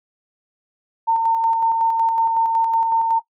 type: tone with tremolo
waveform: sine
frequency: 908 Hz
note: A#5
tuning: 46 cents flat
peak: -13 dBFS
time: 1.07-3.2 s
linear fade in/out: 20 ms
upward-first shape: square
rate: 5.4 Hz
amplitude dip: 30%
effects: noise-tail reverb RT60 0.1 s tail -18 dB re dry